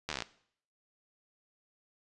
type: slowing click train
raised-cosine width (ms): 0.2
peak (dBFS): -17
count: 10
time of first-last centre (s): 0.09-0.222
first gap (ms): 12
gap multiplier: 1.05
effects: noise-tail reverb RT60 0.6 s tail -18 dB re dry + resampled to 24000 Hz